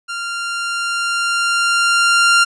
sawtooth tone with level ramp, 1390 Hz, F6, 9 cents flat, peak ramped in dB -19 to -5 dBFS, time 0.08-2.45 s, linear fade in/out 20 ms, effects resampled to 22050 Hz

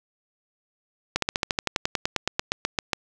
slowing click train, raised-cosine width 0.2 ms, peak -5 dBFS, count 19, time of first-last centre 1.16-2.932 s, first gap 63 ms, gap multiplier 1.05, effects none

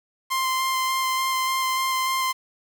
sawtooth tone with vibrato, 1046.5 Hz, C6, in tune, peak -18 dBFS, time 0.3-2.33 s, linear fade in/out 20 ms, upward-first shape square, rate 3.4 Hz, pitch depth 9 cents each way, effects 8-bit

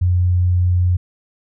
sine tone, 89.5 Hz, F2, 43 cents sharp, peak -12 dBFS, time 0.01-0.97 s, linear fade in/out 10 ms, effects none

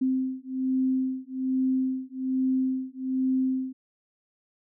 sine beating tone pair, 260 / 261.2 Hz, C4 / C4, -11 / -3 cents, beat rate 1.2 Hz, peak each -27 dBFS, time 0.01-3.73 s, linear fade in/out 10 ms, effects none

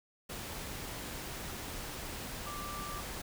sine tone in noise, 1174.7 Hz, D6, in tune, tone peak -42 dBFS, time 2.46-3.01 s, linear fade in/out 10 ms, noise pink, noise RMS -42 dBFS, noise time 0.29-3.22 s, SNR -3 dB, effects none

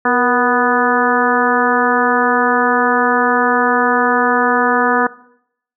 harmonic tone with a mistuned harmonic, 246.9 Hz, B3, in tune, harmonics 1 / 2 / 3 / 4 / 5 / 6 / 7, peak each -19 / -19 / -19 / -19 / -19 / -19 / -19 dBFS, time 0.05-5.07 s, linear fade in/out 5 ms, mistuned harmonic 2, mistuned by -52 cents, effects noise-tail reverb RT60 0.7 s tail -19 dB re dry

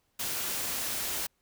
white noise, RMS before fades -33 dBFS, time 0.19-1.27 s, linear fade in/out 10 ms, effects pink hiss -74 dBFS RMS until 1.41 s

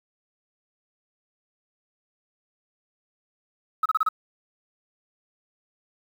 sine tone bursts, 1282 Hz, E6, 49 cents flat, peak -17 dBFS, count 5, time 3.83-4.089 s, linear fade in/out 5 ms, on 27 ms, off 31 ms, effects tanh soft clip ceiling -14 dBFS + 8-bit

